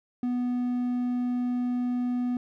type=tone; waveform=triangle; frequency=246.4 Hz; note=B3; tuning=4 cents flat; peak=-23 dBFS; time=0.23-2.37 s; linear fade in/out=2 ms; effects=none